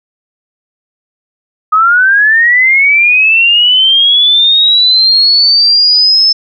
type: linear sweep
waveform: sine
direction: up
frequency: 1244.5 to 5274 Hz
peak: -4 dBFS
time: 1.72-6.33 s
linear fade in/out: 10 ms
effects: none